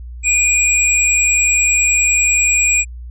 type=tone pair together; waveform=sine; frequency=2414 / 7655 Hz; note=D7 / A#8; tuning=+47 / +45 cents; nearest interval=octave + minor sixth; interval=1998 cents; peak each=-13 dBFS; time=0.23-2.85 s; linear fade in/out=50 ms; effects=tanh soft clip ceiling -4 dBFS + added 60 Hz sine -28 dBFS peak until 3.1 s